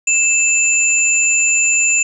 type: tone pair together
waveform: sine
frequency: 2639 / 7127 Hz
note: E7 / A8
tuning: +1 / +21 cents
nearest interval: octave + perfect fourth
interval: 1720 cents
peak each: -14 dBFS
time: 0.07-2.03 s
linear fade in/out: 5 ms
effects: none